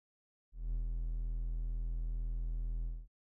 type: tone with ADSR envelope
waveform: triangle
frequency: 41.06 Hz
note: E1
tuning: 6 cents flat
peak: -30 dBFS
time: 0.52-3.08 s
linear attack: 210 ms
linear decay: 120 ms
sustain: -2 dB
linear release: 230 ms
effects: none